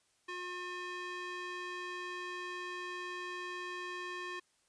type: tone with band-pass filter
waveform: square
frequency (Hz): 359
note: F4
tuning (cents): +48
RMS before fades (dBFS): -42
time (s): 0.28-4.4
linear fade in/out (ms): 10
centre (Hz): 1900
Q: 1.1
effects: white hiss -73 dBFS RMS until 4.68 s + resampled to 22050 Hz